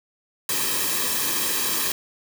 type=noise with comb filter; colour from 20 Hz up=white; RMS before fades=-24 dBFS; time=0.49-1.92 s; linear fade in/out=2 ms; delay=1.4 ms; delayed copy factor=-0.7; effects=none